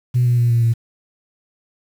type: tone with pitch steps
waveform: sine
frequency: 123.47 / 121.42 / 119.4 / 117.42 / 115.47 Hz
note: B2 / B2 / A#2 / A#2 / A#2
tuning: 0 / -29 / +42 / +13 / -16 cents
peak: -11 dBFS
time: 0.14-0.74 s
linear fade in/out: 20 ms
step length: 120 ms
effects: tanh soft clip ceiling -8 dBFS + 7-bit